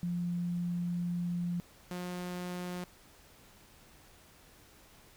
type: tone pair in turn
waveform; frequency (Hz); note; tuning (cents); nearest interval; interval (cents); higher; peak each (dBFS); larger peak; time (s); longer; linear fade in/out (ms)
sine / sawtooth; 174.61 / 178.9; F3 / F3; 0 / +42; unison; 42; second; -31 / -33; first; 0.03-1.6 / 1.91-2.84; first; 0
effects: pink hiss -59 dBFS RMS until 5.16 s